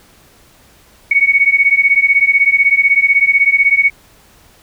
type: beating tone pair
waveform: sine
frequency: 2220 / 2236 Hz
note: C#7 / C#7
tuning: +2 / +14 cents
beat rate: 16 Hz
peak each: -11 dBFS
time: 1.11-3.9 s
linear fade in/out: 5 ms
effects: pink hiss -47 dBFS RMS until 4.62 s